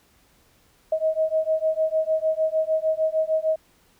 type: beating tone pair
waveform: sine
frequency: 630 / 636.6 Hz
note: D#5 / D#5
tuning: +21 / +39 cents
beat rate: 6.6 Hz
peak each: -23 dBFS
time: 0.92-3.56 s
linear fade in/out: 5 ms
effects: pink hiss -60 dBFS RMS until 3.99 s